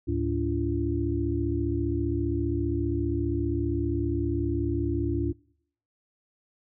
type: tone cluster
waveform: sine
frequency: 73.5 / 108.5 / 287.8 / 342.9 Hz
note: D2 / A2 / D4 / F4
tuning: +2 / -24 / -35 / -32 cents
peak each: -30 dBFS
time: 0.07-5.33 s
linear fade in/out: 20 ms
effects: noise-tail reverb RT60 0.7 s tail -25 dB re dry